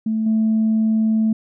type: tone with level steps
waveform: sine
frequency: 220 Hz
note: A3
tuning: in tune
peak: -17 / -13 dBFS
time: 0.06-1.33 s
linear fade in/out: 5 ms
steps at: 0.26 s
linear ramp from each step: 5 ms
effects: tanh soft clip ceiling -11 dBFS